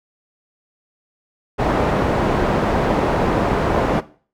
white low-pass noise, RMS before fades -18 dBFS, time 1.58-4.01 s, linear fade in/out 20 ms, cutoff 710 Hz, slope 12 dB/octave, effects noise-tail reverb RT60 0.4 s tail -17 dB re dry

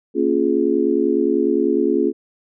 sine chord, Bb minor seventh, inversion none, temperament just, 233.1 / 279.7 / 349.6 / 419.5 Hz, Bb3 / Db4 / F4 / Ab4, 0 / +16 / +2 / +17 cents, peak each -23 / -20 / -19 / -20 dBFS, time 0.14-2.13 s, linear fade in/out 50 ms, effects none

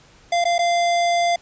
square tone with dropouts, 692 Hz, F5, 16 cents flat, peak -17 dBFS, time 0.32-1.36 s, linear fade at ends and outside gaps 5 ms, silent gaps 0.442-0.452 / 0.582-0.59 s, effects pink hiss -51 dBFS RMS until 1.41 s + resampled to 16000 Hz

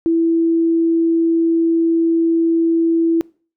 sine tone, 330.9 Hz, E4, 7 cents sharp, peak -12 dBFS, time 0.06-3.21 s, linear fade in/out 0 ms, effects noise-tail reverb RT60 0.4 s tail -24 dB re dry

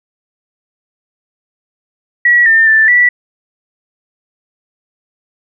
sine tone with pitch steps, 1927 / 1802 / 1767 / 1956 Hz, B6 / A6 / A6 / B6, -43 / +41 / +7 / -17 cents, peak -5 dBFS, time 2.25-3.09 s, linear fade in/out 5 ms, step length 210 ms, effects none

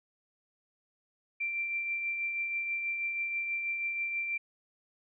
sine tone with tremolo, 2356 Hz, D7, 5 cents sharp, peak -29 dBFS, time 1.4-4.38 s, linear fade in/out 10 ms, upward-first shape triangle, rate 6.2 Hz, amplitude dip 40%, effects none

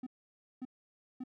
triangle tone bursts, 254.5 Hz, C4, 48 cents flat, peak -36 dBFS, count 3, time 0.03-1.238 s, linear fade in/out 5 ms, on 36 ms, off 550 ms, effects none

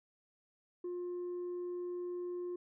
sine tone with tanh clipping, 354.8 Hz, F4, 27 cents sharp, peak -38 dBFS, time 0.84-2.56 s, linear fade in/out 5 ms, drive 1 dB, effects none

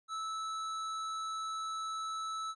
sine tone with tanh clipping, 1309 Hz, E6, 13 cents flat, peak -38 dBFS, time 0.08-2.55 s, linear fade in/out 50 ms, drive 15 dB, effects resampled to 22050 Hz

